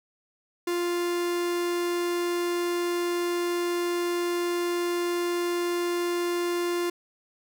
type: tone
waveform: 45% pulse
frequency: 349.2 Hz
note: F4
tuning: in tune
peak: -25 dBFS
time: 0.67-6.9 s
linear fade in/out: 5 ms
effects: none